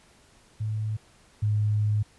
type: tone pair in turn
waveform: sine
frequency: 108 / 105.47 Hz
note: A2 / G#2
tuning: -32 / +27 cents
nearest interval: unison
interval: 41 cents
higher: first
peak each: -26 / -21 dBFS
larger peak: second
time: 0.6-0.97 / 1.42-2.03 s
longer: second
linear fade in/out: 10 ms
effects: pink hiss -58 dBFS RMS until 2.18 s + resampled to 24000 Hz